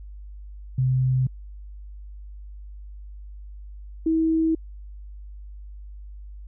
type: tone pair in turn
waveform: sine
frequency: 129.3 / 322.5 Hz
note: C3 / E4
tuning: -20 / -38 cents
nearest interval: octave + major third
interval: 1582 cents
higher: second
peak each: -18 dBFS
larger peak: neither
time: 0.78-1.27 / 4.06-4.55 s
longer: neither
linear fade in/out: 5 ms
effects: added 50 Hz sine -37 dBFS peak until 6.47 s